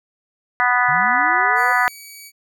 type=harmonic tone; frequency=246.9 Hz; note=B3; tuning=in tune; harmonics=3 / 4 / 5 / 6 / 7 / 8; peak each=-21 / -21 / -21 / -21 / -21 / -21 dBFS; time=0.6-1.88 s; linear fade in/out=0 ms
type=linear sweep; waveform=sine; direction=up; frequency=130.81 to 523.3 Hz; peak=-30 dBFS; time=0.88-1.73 s; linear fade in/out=10 ms
type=tone; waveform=10% pulse; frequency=2271 Hz; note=C#7; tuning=41 cents sharp; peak=-28 dBFS; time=1.55-2.32 s; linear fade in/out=50 ms
effects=none